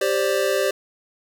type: chord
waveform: square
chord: G suspended fourth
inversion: none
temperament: equal with one note detuned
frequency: 392 / 527.5 / 587.3 Hz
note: G4 / C5 / D5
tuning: 0 / +14 / 0 cents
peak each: -24 dBFS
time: 0.01-0.71 s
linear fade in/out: 5 ms
effects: none